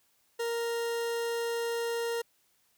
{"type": "tone", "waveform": "40% pulse", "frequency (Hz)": 466.2, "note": "A#4", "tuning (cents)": 0, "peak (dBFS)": -29, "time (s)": [0.39, 2.22], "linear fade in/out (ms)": 10, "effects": ["white hiss -70 dBFS RMS until 2.77 s"]}